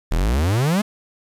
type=exponential sweep; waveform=45% pulse; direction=up; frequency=36 to 220 Hz; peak=-16 dBFS; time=0.11-0.82 s; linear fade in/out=10 ms; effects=resampled to 32000 Hz + 8-bit